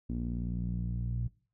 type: tone with low-pass filter sweep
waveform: sawtooth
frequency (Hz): 59.4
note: A#1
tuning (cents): +33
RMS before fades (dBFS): -34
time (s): 0.09-1.28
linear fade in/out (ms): 10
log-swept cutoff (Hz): 250 to 130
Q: 3.9
effects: noise-tail reverb RT60 0.4 s tail -20 dB re dry